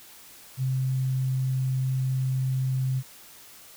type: tone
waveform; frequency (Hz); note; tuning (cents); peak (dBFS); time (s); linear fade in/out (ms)
sine; 130.81; C3; 0; -23; 0.57-3.03; 50
effects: white hiss -49 dBFS RMS until 3.76 s